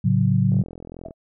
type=chord; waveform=sine; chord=F# minor; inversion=first; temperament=equal; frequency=110 / 138.59 / 185 Hz; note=A2 / C#3 / F#3; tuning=0 / 0 / 0 cents; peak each=-20 dBFS; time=0.04-0.63 s; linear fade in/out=10 ms
type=click train; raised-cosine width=2 ms; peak=-24 dBFS; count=26; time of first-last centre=0.52-1.108 s; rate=42.5 Hz
type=tone with exponential decay; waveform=sine; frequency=653 Hz; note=E5; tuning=17 cents flat; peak=-30 dBFS; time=1.05-1.14 s; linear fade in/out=5 ms; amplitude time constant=18 ms
effects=none